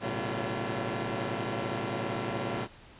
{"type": "tone cluster", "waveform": "10% pulse", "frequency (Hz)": [110.9, 122.3, 138, 189.8, 342.4], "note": ["A2", "B2", "C#3", "F#3", "F4"], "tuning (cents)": [14, -16, -7, 44, -34], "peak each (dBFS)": [-28, -30, -30, -29, -30], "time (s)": [0, 2.68], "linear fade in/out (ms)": 50, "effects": ["pink hiss -53 dBFS RMS until 2.99 s", "resampled to 8000 Hz"]}